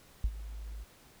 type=tone with ADSR envelope; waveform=sine; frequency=53 Hz; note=G#1; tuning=36 cents sharp; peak=-23 dBFS; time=0.24-0.85 s; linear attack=3 ms; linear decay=53 ms; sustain=-16 dB; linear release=26 ms; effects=pink hiss -59 dBFS RMS until 1.2 s